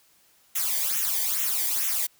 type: noise with flanger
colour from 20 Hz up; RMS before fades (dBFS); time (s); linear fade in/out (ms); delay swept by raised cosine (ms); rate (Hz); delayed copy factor
blue; -26; 0.55-2.07; 10; 0.21 to 0.76; 2.3; -0.75
effects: white hiss -61 dBFS RMS until 2.19 s